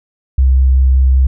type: tone with vibrato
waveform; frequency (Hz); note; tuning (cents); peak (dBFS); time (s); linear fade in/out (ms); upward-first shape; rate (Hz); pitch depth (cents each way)
sine; 65.41; C2; 0; -6; 0.38-1.27; 5; square; 5.3; 8
effects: none